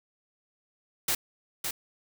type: noise with echo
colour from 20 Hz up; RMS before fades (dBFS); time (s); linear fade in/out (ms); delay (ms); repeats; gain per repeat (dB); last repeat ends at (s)
white; -27; 1.08-1.15; 5; 560; 1; -5; 1.71
effects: none